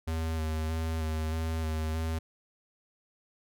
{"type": "tone with vibrato", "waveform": "square", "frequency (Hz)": 79.8, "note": "D#2", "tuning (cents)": 44, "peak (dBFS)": -30, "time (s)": [0.07, 2.19], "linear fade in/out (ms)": 10, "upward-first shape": "square", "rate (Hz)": 1.6, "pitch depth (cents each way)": 21, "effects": []}